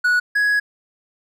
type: tone pair in turn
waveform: triangle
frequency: 1467 / 1670.2 Hz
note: F#6 / G#6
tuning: -15 / +9 cents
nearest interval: major second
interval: 224 cents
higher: second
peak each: -12 / -13 dBFS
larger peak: first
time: 0.04-0.2 / 0.35-0.6 s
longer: second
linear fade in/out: 10 ms
effects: none